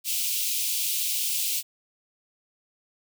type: high-pass noise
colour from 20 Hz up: white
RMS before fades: -27 dBFS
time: 0.04-1.63 s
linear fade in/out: 50 ms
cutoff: 2500 Hz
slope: 48 dB/octave
effects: none